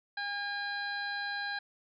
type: harmonic tone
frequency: 810 Hz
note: G#5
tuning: 43 cents flat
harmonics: 1 / 2 / 3 / 4 / 5 / 6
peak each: -40 / -35 / -50 / -52 / -42 / -53 dBFS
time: 0.17-1.59 s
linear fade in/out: 5 ms
effects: none